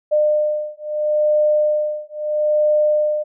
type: beating tone pair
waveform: sine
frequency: 603 / 603.76 Hz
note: D5 / D5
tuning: +46 / +48 cents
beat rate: 0.76 Hz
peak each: -18 dBFS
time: 0.11-3.24 s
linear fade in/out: 20 ms
effects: none